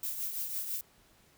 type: noise with tremolo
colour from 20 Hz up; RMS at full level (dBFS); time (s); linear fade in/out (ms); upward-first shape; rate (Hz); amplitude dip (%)
violet; -34; 0.03-0.81; 2; triangle; 6; 55
effects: pink hiss -64 dBFS RMS until 1.37 s